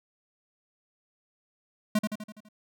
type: tone with echo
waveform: square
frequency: 212.7 Hz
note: G#3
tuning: 42 cents sharp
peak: -22 dBFS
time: 1.95-1.99 s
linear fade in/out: 5 ms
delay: 83 ms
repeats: 6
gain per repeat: -5 dB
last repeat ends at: 2.488 s
effects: none